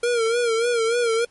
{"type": "tone with vibrato", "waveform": "square", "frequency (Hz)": 466.2, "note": "A#4", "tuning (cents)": 0, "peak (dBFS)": -19, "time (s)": [0.03, 1.25], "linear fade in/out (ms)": 5, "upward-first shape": "sine", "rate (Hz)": 3.4, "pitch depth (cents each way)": 73, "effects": ["pink hiss -58 dBFS RMS until 1.3 s", "MP3 48 kbps"]}